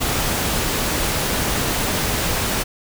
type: noise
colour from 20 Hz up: pink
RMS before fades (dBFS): -21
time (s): 0-2.64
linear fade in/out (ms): 20
effects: none

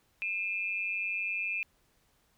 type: tone pair together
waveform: sine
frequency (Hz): 2424 / 2616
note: D#7 / E7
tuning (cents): -46 / -14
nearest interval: minor second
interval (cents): 132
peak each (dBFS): -33 / -34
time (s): 0.22-1.63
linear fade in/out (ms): 0
effects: pink hiss -70 dBFS RMS until 2.37 s

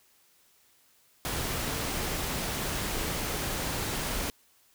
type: noise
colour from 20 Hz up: pink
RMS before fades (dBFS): -32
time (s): 1.25-4.3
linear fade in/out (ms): 0
effects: white hiss -64 dBFS RMS until 4.74 s

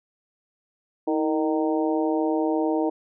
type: harmonic tone with a mistuned harmonic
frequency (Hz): 154.1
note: D#3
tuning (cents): -16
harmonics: 2 / 3 / 4 / 5 / 6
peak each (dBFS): -23 / -27 / -29 / -31 / -33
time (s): 1.07-2.9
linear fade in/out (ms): 10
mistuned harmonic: 2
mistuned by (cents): +63
effects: none

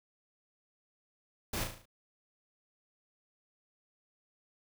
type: noise with echo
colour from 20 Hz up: pink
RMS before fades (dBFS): -35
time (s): 1.53-1.64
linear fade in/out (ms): 5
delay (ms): 36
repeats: 6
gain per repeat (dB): -5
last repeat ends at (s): 1.856
effects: none

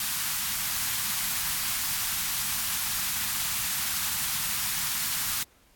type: band-stop noise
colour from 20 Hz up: white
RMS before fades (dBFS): -29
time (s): 0-5.43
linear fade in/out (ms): 2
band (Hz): 220 to 880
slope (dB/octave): 24
effects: pink hiss -61 dBFS RMS until 5.75 s + AAC 64 kbps

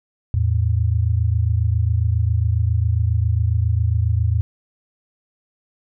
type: tone pair together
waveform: sine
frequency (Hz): 82.65 / 110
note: E2 / A2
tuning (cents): +5 / 0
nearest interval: perfect fourth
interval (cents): 495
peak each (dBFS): -18 / -18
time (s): 0.34-4.41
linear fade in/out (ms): 0
effects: none

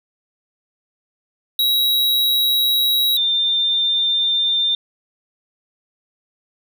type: tone pair in turn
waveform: square / sine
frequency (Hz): 3858 / 3596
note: B7 / A7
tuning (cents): -41 / +37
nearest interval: minor second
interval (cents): 122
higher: first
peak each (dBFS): -15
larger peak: neither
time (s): 1.59-3.17 / 3.17-4.75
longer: neither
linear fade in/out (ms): 2
effects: none

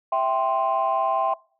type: chord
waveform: sine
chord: C major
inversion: first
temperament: equal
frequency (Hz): 659.3 / 784 / 1046.5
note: E5 / G5 / C6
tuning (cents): 0 / 0 / 0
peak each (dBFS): -23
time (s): 0.12-1.34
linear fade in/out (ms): 5
effects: noise-tail reverb RT60 0.4 s tail -22 dB re dry + tanh soft clip ceiling -13 dBFS

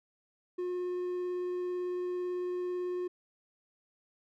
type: tone with vibrato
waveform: triangle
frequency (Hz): 359.3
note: F4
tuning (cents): +49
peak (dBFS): -30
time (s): 0.58-3.08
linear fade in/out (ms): 10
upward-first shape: triangle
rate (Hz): 18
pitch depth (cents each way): 8
effects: none

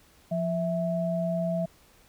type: tone pair together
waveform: sine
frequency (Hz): 173.8 / 656.2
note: F3 / E5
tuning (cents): -8 / -8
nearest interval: octave + major seventh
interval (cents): 2300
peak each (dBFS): -28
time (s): 0.31-1.66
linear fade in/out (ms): 10
effects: pink hiss -59 dBFS RMS until 2.08 s

